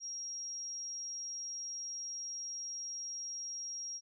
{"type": "tone", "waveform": "sine", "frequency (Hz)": 5620, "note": "F8", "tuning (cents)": 10, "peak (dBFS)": -39, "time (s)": [0, 4.01], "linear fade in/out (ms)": 50, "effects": []}